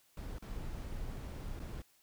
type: noise with dropouts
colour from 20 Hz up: brown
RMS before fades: -42 dBFS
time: 0.17-1.82 s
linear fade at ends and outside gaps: 2 ms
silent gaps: 0.385-0.423 / 1.593-1.6 s
effects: white hiss -69 dBFS RMS until 2.02 s